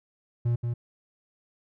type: tone with echo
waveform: triangle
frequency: 118.9 Hz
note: A#2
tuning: 35 cents sharp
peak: -20 dBFS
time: 0.45-0.56 s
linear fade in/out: 10 ms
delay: 180 ms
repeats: 1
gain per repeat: -4 dB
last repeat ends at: 0.74 s
effects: none